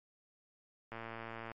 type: click train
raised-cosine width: 0.5 ms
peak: -29 dBFS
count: 69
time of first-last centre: 0.92-1.516 s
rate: 114 Hz
effects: MP3 48 kbps